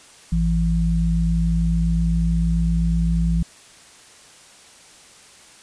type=tone pair together; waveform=sine; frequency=55.86 / 167.4 Hz; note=A1 / E3; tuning=+27 / +27 cents; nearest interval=octave + perfect fifth; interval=1900 cents; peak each=-19 dBFS; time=0.32-3.43 s; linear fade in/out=5 ms; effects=white hiss -47 dBFS RMS until 5.62 s + resampled to 22050 Hz